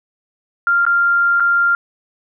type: tone with dropouts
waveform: sine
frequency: 1393 Hz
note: F6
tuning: 5 cents flat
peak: -11 dBFS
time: 0.67-1.75 s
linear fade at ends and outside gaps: 1 ms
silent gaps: 0.852-0.865 / 1.399-1.404 s
effects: none